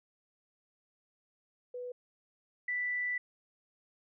sine tone pair in turn, 494 / 1976 Hz, B4 / B6, 0 / 0 cents, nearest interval 2 octaves, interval 2400 cents, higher second, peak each -38 / -31 dBFS, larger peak second, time 1.74-1.92 / 2.68-3.18 s, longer second, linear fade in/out 5 ms, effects none

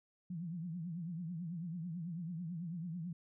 sine tone with vibrato, 170 Hz, F3, 46 cents flat, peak -39 dBFS, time 0.3-3.13 s, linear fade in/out 5 ms, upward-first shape triangle, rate 9.1 Hz, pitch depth 160 cents each way, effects none

